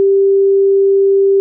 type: tone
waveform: sine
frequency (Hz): 392.7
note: G4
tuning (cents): +3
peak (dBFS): -7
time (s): 0-1.4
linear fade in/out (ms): 0
effects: none